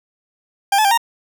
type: tone with pitch steps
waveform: 40% pulse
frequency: 796 / 862 / 793 / 930 Hz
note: G5 / A5 / G5 / A#5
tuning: +26 / -36 / +20 / -4 cents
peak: -11 dBFS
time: 0.72-0.976 s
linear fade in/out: 5 ms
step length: 64 ms
effects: none